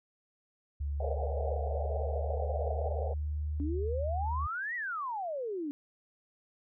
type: tone with pitch glide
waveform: sine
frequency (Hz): 71.7 to 75.96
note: D2 to D#2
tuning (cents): -41 to -41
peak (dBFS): -31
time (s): 0.8-4.47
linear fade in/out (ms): 10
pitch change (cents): +100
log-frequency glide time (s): 1.17-3.84
type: band-pass noise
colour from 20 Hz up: pink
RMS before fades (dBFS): -37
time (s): 1-3.14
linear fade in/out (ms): 5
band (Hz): 440 to 770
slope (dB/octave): 96
type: exponential two-way sweep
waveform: sine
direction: up then down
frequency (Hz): 277.2 to 1988 to 277.2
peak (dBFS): -33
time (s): 3.6-5.71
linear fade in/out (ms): 0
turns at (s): 4.75
effects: none